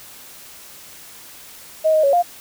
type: tone with pitch steps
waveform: sine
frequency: 631 / 624 / 557 / 702 Hz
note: D#5 / D#5 / C#5 / F5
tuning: +24 / +5 / +8 / +9 cents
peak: -12 dBFS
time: 1.84-2.228 s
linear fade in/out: 20 ms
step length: 97 ms
effects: white hiss -41 dBFS RMS until 2.4 s